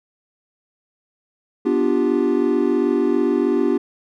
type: chord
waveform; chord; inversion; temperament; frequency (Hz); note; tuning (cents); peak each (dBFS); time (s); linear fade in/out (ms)
triangle; G dominant seventh; first; equal; 246.9 / 293.7 / 349.2 / 392; B3 / D4 / F4 / G4; 0 / 0 / 0 / 0; -20 / -19 / -19 / -19; 1.65-3.78; 10
effects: none